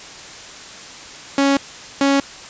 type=tone pair in turn; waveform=sawtooth; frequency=277.2 / 277.2 Hz; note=C#4 / C#4; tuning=0 / 0 cents; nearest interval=unison; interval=0 cents; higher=neither; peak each=-9 dBFS; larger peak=neither; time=1.38-1.57 / 2.01-2.2 s; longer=neither; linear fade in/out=2 ms; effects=white hiss -36 dBFS RMS until 2.49 s + resampled to 16000 Hz